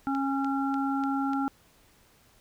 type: harmonic tone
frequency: 273.5 Hz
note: C#4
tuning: 23 cents flat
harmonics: 1 / 3 / 5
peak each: -27 / -32 / -34 dBFS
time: 0.07-1.48 s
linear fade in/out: 0 ms
type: click train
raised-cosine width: 0.2 ms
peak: -26 dBFS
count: 5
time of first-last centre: 0.15-1.333 s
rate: 3.38 Hz
effects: pink hiss -61 dBFS RMS until 2.4 s